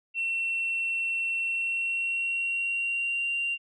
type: tone with pitch glide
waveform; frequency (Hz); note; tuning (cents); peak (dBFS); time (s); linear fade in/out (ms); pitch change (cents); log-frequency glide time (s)
sine; 2710 to 2770; E7 to F7; +47 to -15; -25; 0.14-3.58; 50; +38; 1.4-3.3
effects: tanh soft clip ceiling -22 dBFS